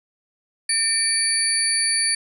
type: tone cluster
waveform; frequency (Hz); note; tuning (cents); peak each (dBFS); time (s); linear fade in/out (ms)
sine; 1805 / 2325 / 4556 / 9720; A6 / D7 / C#8 / D#9; +44 / -18 / +47 / -42; -28 / -29 / -22 / -21; 0.69-2.15; 5
effects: none

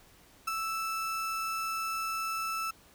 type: tone with ADSR envelope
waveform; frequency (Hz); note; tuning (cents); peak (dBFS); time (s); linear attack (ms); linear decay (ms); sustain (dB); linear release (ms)
35% pulse; 1318.5; E6; 0; -25; 0.47-2.71; 11; 9; -5; 7
effects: pink hiss -59 dBFS RMS until 2.94 s

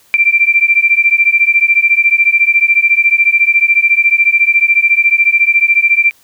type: beating tone pair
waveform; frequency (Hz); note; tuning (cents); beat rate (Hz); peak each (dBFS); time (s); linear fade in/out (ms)
sine; 2349 / 2363; D7 / D7; 0 / +10; 14; -10; 0.14-6.11; 0
effects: white hiss -49 dBFS RMS until 6.23 s

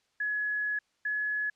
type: tone pair in turn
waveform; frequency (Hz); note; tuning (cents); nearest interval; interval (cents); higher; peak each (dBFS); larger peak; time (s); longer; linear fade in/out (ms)
sine; 1691 / 1697.4; G#6 / G#6; +31 / +37; unison; 6; second; -28; neither; 0.2-0.79 / 1.05-1.5; first; 5
effects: white hiss -73 dBFS RMS until 1.55 s + low-pass 6000 Hz 12 dB/octave

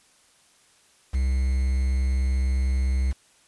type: tone with quantisation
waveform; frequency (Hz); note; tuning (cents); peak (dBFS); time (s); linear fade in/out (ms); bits
triangle; 65.41; C2; 0; -18; 1.13-3.13; 20; 7
effects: white hiss -59 dBFS RMS until 3.47 s + resampled to 24000 Hz

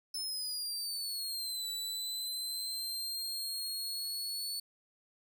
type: exponential two-way sweep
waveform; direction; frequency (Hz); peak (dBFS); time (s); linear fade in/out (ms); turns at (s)
sawtooth; down then up; 5274 to 3951 to 4446; -33; 0.14-4.6; 5; 1.69
effects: none

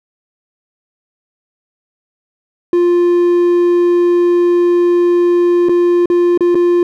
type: tone with dropouts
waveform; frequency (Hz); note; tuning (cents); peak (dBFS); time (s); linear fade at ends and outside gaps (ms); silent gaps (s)
triangle; 350; F4; +4; -6; 2.73-6.83; 2; 5.687-5.693 / 6.058-6.1 / 6.376-6.407 / 6.547-6.553
effects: none

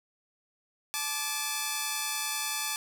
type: tone pair together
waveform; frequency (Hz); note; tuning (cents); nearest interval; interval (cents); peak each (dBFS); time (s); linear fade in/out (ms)
5% pulse; 863.7 / 1175; A5 / D6; -32 / +1; perfect fourth; 533; -21; 0.94-2.76; 0
effects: none

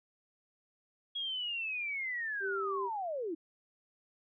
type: linear sweep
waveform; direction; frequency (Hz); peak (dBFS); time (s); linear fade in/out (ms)
sine; down; 3322 to 300.5; -34; 1.15-3.35; 10
type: tone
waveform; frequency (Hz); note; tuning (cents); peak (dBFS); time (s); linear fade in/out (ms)
sine; 392; G4; 0; -35; 2.4-2.9; 50
effects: none

